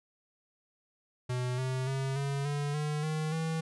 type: tone with pitch steps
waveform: square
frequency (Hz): 125.1 / 129.74 / 134.54 / 139.53 / 144.7 / 150.06 / 155.63 / 161.39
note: B2 / C3 / C3 / C#3 / D3 / D3 / D#3 / E3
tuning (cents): +23 / -14 / +49 / +12 / -25 / +38 / +1 / -36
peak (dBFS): -31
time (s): 1.29-3.61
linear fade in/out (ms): 10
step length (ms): 290
effects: resampled to 24000 Hz